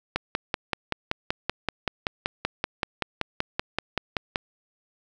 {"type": "click train", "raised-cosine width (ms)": 0.3, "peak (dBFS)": -8, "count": 23, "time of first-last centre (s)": [0.16, 4.358], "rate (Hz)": 5.24, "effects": []}